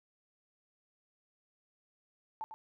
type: tone with echo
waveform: sine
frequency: 880 Hz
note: A5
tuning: in tune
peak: -36 dBFS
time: 2.41-2.44 s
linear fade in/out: 0 ms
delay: 100 ms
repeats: 1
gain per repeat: -8 dB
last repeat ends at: 2.54 s
effects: none